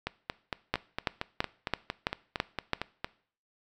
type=two click trains; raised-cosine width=0.3 ms; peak=-15 / -10 dBFS; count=14 / 7; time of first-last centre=0.07-3.045 / 0.74-2.733 s; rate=4.37 / 3.01 Hz; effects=noise-tail reverb RT60 0.5 s tail -20 dB re dry